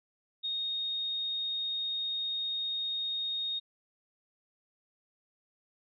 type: tone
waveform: sine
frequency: 3715 Hz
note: A#7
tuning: 7 cents flat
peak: -31 dBFS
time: 0.43-3.6 s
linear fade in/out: 20 ms
effects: none